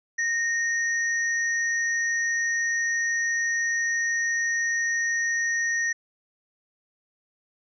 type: tone pair together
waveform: sine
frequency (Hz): 1853 / 5883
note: A#6 / F#8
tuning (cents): -11 / -11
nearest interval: octave + minor sixth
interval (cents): 2000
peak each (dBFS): -23 / -32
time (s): 0.18-5.93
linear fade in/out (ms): 10
effects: none